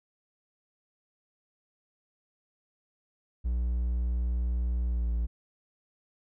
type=tone with pitch glide; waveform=triangle; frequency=60 to 57.72 Hz; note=B1 to A#1; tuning=-49 to -16 cents; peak=-24 dBFS; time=3.44-5.27 s; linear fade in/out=20 ms; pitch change=-67 cents; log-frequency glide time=4.88-5.11 s; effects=none